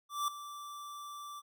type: tone with ADSR envelope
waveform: square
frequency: 1168 Hz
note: D6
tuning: 10 cents flat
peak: -30 dBFS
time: 0.09-1.42 s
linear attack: 190 ms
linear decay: 3 ms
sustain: -14 dB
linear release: 36 ms
effects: none